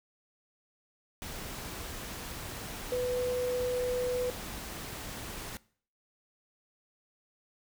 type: tone in noise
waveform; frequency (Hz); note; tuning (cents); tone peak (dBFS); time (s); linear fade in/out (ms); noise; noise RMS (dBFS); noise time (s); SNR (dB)
sine; 497.4; B4; +12; -28; 2.92-4.3; 0; pink; -41; 1.22-5.57; +10
effects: noise-tail reverb RT60 0.5 s tail -21 dB re dry